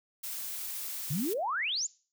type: noise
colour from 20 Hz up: blue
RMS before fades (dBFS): -38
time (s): 0.23-1.34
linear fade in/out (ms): 10
type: exponential sweep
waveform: sine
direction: up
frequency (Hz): 130.81 to 7459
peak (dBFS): -29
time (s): 1.1-1.87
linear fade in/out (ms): 10
effects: noise-tail reverb RT60 0.4 s tail -22 dB re dry